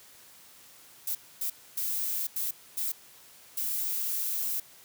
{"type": "noise bursts at uneven times", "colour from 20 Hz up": "violet", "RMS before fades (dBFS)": -31, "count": 6, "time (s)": [[1.07, 1.15], [1.41, 1.5], [1.77, 2.27], [2.36, 2.51], [2.77, 2.92], [3.57, 4.6]], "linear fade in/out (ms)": 5, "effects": ["white hiss -54 dBFS RMS until 4.84 s", "high-pass 60 Hz 12 dB/octave"]}